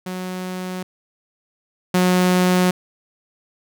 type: tone pair in turn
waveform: sawtooth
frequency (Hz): 183.8 / 181.79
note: F#3 / F#3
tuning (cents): -11 / -30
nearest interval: unison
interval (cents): 19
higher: first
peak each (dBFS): -22 / -10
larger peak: second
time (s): 0.06-0.83 / 1.94-2.71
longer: neither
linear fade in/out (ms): 5
effects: none